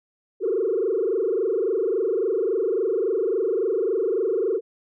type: tone with frequency modulation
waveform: sine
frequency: 415.3 Hz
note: G#4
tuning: in tune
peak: -19 dBFS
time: 0.4-4.61 s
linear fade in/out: 50 ms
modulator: 23.6 Hz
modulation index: 2.5
effects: tanh soft clip ceiling -15 dBFS